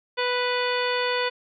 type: harmonic tone with a mistuned harmonic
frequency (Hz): 493.9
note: B4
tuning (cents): 0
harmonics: 1 / 2 / 3 / 4 / 5 / 6 / 7 / 9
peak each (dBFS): -26 / -29 / -31 / -32 / -33 / -34 / -34 / -36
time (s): 0.17-1.3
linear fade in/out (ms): 20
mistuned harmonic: 7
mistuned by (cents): +25
effects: none